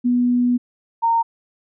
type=tone pair in turn; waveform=sine; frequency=245 / 920.7 Hz; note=B3 / A#5; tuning=-14 / -22 cents; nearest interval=octave + major seventh; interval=2292 cents; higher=second; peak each=-14 dBFS; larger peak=neither; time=0.04-0.58 / 1.02-1.23 s; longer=first; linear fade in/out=20 ms; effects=none